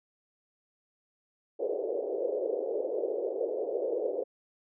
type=band-pass noise; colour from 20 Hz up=white; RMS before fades=-32 dBFS; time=1.59-4.24 s; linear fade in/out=10 ms; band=380 to 550 Hz; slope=48 dB/octave; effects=none